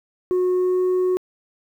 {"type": "tone with pitch glide", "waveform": "sine", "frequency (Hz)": [364.6, 366.9], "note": ["F#4", "F#4"], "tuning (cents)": [-25, -15], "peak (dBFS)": -14, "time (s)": [0.31, 1.17], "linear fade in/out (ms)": 0, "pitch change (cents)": 10, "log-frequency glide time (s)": [0.53, 0.82], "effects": ["tanh soft clip ceiling -16 dBFS", "9-bit"]}